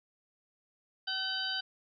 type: harmonic tone with a mistuned harmonic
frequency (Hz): 761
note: F#5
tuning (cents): +48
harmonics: 1 / 2 / 4 / 5 / 6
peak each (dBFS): -45 / -37 / -36 / -41 / -38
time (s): 1.07-1.61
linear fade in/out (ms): 10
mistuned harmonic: 6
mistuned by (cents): +37
effects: none